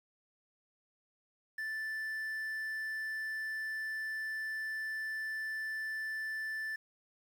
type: tone with quantisation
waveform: triangle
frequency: 1760 Hz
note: A6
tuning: in tune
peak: -34 dBFS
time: 1.58-6.76 s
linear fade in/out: 5 ms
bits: 10
effects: none